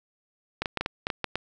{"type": "clicks", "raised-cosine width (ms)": 0.3, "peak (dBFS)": -11, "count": 9, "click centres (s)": [0.62, 0.658, 0.773, 0.81, 0.861, 1.069, 1.102, 1.243, 1.356], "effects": []}